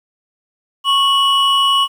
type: tone pair together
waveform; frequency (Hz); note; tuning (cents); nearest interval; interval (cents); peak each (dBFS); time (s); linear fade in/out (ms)
triangle; 1102 / 2942; C#6 / F#7; -11 / -11; octave + perfect fourth; 1700; -12; 0.84-1.88; 50
effects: 8-bit